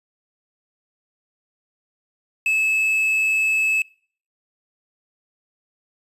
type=tone with quantisation; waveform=triangle; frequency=2601 Hz; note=E7; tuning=24 cents flat; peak=-15 dBFS; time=2.46-3.82 s; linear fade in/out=2 ms; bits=7; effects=noise-tail reverb RT60 0.5 s tail -24 dB re dry + resampled to 32000 Hz